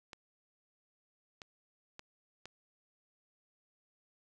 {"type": "clicks", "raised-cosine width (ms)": 0.2, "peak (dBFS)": -29, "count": 4, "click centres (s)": [0.132, 1.418, 1.994, 2.456], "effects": []}